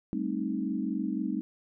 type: chord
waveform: sine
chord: A half-diminished seventh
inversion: third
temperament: equal with one note detuned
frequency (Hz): 196 / 220 / 265.1 / 311.1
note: G3 / A3 / C4 / Eb4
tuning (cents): 0 / 0 / +23 / 0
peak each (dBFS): -34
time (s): 0.13-1.41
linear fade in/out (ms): 0
effects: none